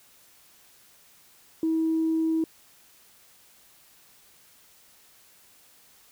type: tone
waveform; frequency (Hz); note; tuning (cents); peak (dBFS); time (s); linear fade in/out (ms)
sine; 322.2; E4; -39; -21; 1.63-2.44; 2
effects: tanh soft clip ceiling -17 dBFS + white hiss -57 dBFS RMS until 6.11 s